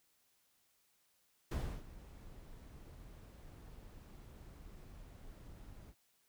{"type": "noise with ADSR envelope", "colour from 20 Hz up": "brown", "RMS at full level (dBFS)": -36, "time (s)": [1.51, 5.95], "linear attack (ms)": 6, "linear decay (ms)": 310, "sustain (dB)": -18, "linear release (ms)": 63, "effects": ["white hiss -75 dBFS RMS until 6.28 s"]}